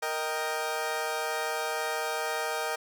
20% pulse chord, Eb major, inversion second, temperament equal, 466.2 / 622.3 / 784 Hz, Bb4 / Eb5 / G5, 0 / 0 / 0 cents, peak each -29 dBFS, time 0.02-2.76 s, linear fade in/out 10 ms, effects none

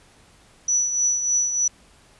sine tone with tremolo, 5920 Hz, F#8, in tune, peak -16 dBFS, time 0.68-1.68 s, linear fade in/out 5 ms, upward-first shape triangle, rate 3.3 Hz, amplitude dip 60%, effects pink hiss -54 dBFS RMS until 2.19 s + resampled to 24000 Hz

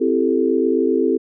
sine chord, A minor seventh, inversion first, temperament equal with one note detuned, 261.6 / 333.7 / 392 / 440 Hz, C4 / E4 / G4 / A4, 0 / +21 / 0 / 0 cents, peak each -20 dBFS, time 0-1.18 s, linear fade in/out 20 ms, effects none

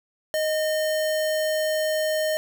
sine tone with sample-and-hold, 622.3 Hz, D#5, in tune, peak -21 dBFS, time 0.34-2.37 s, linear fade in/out 0 ms, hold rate 2450 Hz, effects none

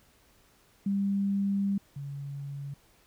sine tone pair in turn, 198.4 / 140.62 Hz, G3 / C#3, +21 / +25 cents, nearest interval tritone, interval 596 cents, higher first, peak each -25 / -35 dBFS, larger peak first, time 0.86-1.78 / 1.96-2.74 s, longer first, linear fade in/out 5 ms, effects pink hiss -63 dBFS RMS until 3.06 s

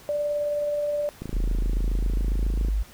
sine tone with tremolo, 587.3 Hz, D5, in tune, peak -22 dBFS, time 0.09-1.09 s, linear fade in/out 0 ms, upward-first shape triangle, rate 19 Hz, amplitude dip 25%
click train, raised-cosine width 3 ms, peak -20 dBFS, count 41, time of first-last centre 1.22-2.685 s, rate 27.3 Hz
sine exponential sweep, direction up, 39.89 to 51.91 Hz, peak -21 dBFS, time 1.33-2.83 s, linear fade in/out 10 ms
effects pink hiss -49 dBFS RMS until 2.93 s

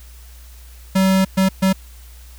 square tone bursts at uneven times, 190.4 Hz, F#3, 50 cents sharp, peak -13 dBFS, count 3, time 0.95-1.25 / 1.37-1.49 / 1.62-1.73 s, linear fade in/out 10 ms, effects added 60 Hz sine -38 dBFS peak until 2.38 s + white hiss -48 dBFS RMS until 2.38 s

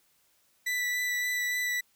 40% pulse tone with vibrato, 1975.5 Hz, B6, in tune, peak -27 dBFS, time 0.66-1.81 s, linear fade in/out 10 ms, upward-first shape sine, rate 3.5 Hz, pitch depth 11 cents each way, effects white hiss -68 dBFS RMS until 1.95 s

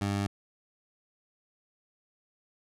20% pulse tone, 100 Hz, G2, 35 cents sharp, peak -23 dBFS, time 0.01-0.27 s, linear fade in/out 5 ms, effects low-pass 10000 Hz 12 dB/octave

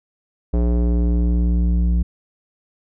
square tone with low-pass filter sweep, 59.2 Hz, A#1, 27 cents sharp, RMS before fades -17 dBFS, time 0.53-2.03 s, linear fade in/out 10 ms, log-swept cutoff 510 to 160 Hz, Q 1.2, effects none

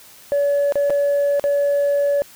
sine tone with dropouts, 570 Hz, C#5, 48 cents sharp, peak -13 dBFS, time 0.32-2.22 s, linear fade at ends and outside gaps 0 ms, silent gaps 0.723-0.756 / 0.898-0.904 / 1.396-1.44 s, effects tanh soft clip ceiling -13 dBFS + white hiss -45 dBFS RMS until 2.35 s

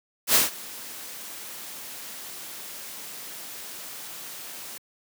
white noise with ADSR envelope, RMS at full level -17 dBFS, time 0.27-4.78 s, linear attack 79 ms, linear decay 150 ms, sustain -22 dB, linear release 6 ms, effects high-pass 150 Hz 12 dB/octave

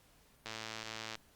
click train, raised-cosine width 0.2 ms, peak -24 dBFS, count 78, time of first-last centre 0.46-1.154 s, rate 111 Hz, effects pink hiss -66 dBFS RMS until 1.35 s + Opus 48 kbps

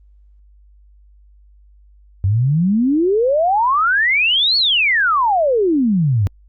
sine exponential two-way sweep, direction up then down, 92 to 4481 to 92 Hz, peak -12 dBFS, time 2.24-6.27 s, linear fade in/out 0 ms, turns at 4.57 s, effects added 50 Hz sine -45 dBFS peak until 6.48 s + Opus 32 kbps

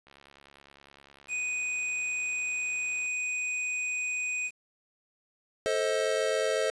click train, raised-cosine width 0.3 ms, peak -37 dBFS, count 210, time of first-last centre 0.07-3.06 s, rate 69.9 Hz
square tone, 2489 Hz, D#7, in tune, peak -30 dBFS, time 1.28-4.51 s, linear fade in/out 50 ms
square chord, A diminished, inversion none, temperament just, 440 / 528 / 633.6 Hz, A4 / C5 / Eb5, 0 / +16 / +31 cents, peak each -31 dBFS, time 5.66-6.7 s, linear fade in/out 0 ms
effects resampled to 22050 Hz + 9-bit

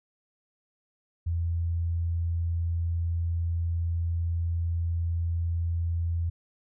sine tone, 84.4 Hz, E2, 41 cents sharp, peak -25 dBFS, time 1.26-6.3 s, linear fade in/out 10 ms, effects none

